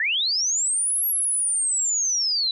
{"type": "linear two-way sweep", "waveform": "sine", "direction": "up then down", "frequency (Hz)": [1683, 11540, 3909], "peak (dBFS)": -20, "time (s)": [0, 2.51], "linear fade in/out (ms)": 2, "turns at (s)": 1.06, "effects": []}